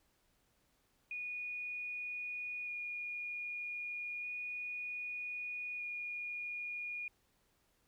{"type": "tone with vibrato", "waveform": "sine", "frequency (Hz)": 2448, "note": "D#7", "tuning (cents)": -29, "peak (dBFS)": -39, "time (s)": [1.11, 7.08], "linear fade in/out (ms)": 2, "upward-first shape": "square", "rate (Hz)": 0.32, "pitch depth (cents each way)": 8, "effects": ["pink hiss -75 dBFS RMS until 7.87 s"]}